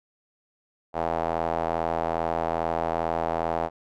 square tone with band-pass filter, 41.2 Hz, E1, in tune, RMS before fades -27 dBFS, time 0.93-3.7 s, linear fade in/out 50 ms, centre 730 Hz, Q 2.8, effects none

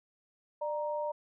sine tone pair together, 596.3 / 936 Hz, D5 / A#5, +26 / +7 cents, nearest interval minor sixth, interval 781 cents, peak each -33 / -36 dBFS, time 0.61-1.12 s, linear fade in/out 10 ms, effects none

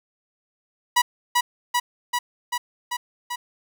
sawtooth tone with echo, 973 Hz, B5, 26 cents flat, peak -11 dBFS, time 0.96-1.02 s, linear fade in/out 10 ms, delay 390 ms, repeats 6, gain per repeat -2 dB, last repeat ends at 3.36 s, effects none

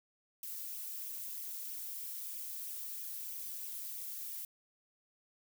violet noise with flanger, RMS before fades -43 dBFS, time 0.43-4.45 s, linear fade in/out 2 ms, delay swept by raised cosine 0.33 to 2.33 ms, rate 3.1 Hz, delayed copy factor +0.5, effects none

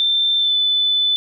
sine tone with pitch glide, 3563 to 3504 Hz, A7 to A7, +21 to -8 cents, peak -14 dBFS, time 0-1.16 s, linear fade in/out 0 ms, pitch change -29 cents, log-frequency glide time 0.37-0.55 s, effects none

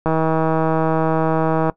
click train, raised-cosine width 1 ms, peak -5 dBFS, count 263, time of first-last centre 0.06-1.698 s, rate 160 Hz, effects noise-tail reverb RT60 0.1 s tail -19 dB re dry

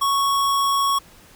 square tone, 1108.7 Hz, C#6, in tune, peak -18 dBFS, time 0.01-0.99 s, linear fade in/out 10 ms, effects pink hiss -49 dBFS RMS until 1.35 s

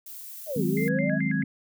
violet noise, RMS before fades -41 dBFS, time 0.06-0.89 s, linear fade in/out 5 ms
sine linear two-way sweep, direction down then up, 659.3 to 340 to 659.3 Hz, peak -28 dBFS, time 0.46-1.19 s, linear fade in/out 50 ms, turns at 0.65 s
sine chord, Ab dominant seventh, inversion second, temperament equal, 155.56 / 185 / 207.7 / 261.6 Hz, Eb3 / Gb3 / Ab3 / C4, 0 / 0 / 0 / 0 cents, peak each -29 dBFS, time 0.56-1.44 s, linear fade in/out 5 ms
sine tone with vibrato, 1864.7 Hz, A#6, in tune, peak -31 dBFS, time 0.77-1.43 s, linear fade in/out 2 ms, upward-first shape square, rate 4.6 Hz, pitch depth 200 cents each way
effects none

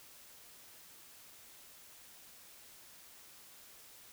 silence, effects white hiss -57 dBFS RMS until 4.12 s

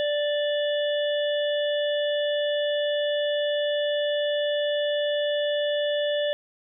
harmonic tone with a mistuned harmonic, 587.3 Hz, D5, in tune, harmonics 1 / 3 / 5 / 6, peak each -23 / -34 / -35 / -34 dBFS, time 0-6.33 s, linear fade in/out 0 ms, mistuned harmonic 6, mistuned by -27 cents, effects none

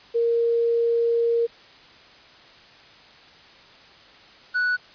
sine / triangle tone pair in turn, 466.2 / 1477.2 Hz, A#4 / F#6, 0 / -3 cents, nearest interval octave + minor sixth, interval 1997 cents, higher second, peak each -18 dBFS, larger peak neither, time 0.14-1.47 / 4.54-4.77 s, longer first, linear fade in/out 20 ms, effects white hiss -49 dBFS RMS until 4.94 s + resampled to 11025 Hz

